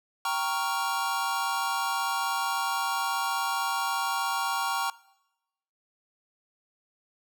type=chord; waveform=square; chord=G half-diminished seventh; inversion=none; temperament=equal; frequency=784 / 932.3 / 1108.7 / 1396.9 Hz; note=G5 / Bb5 / Db6 / F6; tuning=0 / 0 / 0 / 0 cents; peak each=-34 / -32 / -32 / -34 dBFS; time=0.25-4.9 s; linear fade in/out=2 ms; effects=noise-tail reverb RT60 0.9 s tail -21 dB re dry